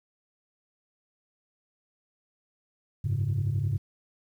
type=chord; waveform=sine; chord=F# suspended second; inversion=none; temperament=equal; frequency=92.5 / 103.83 / 138.59 Hz; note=F#2 / G#2 / C#3; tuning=0 / 0 / 0 cents; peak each=-31 / -26 / -28 dBFS; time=3.04-3.78 s; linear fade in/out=10 ms; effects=tanh soft clip ceiling -20 dBFS + 10-bit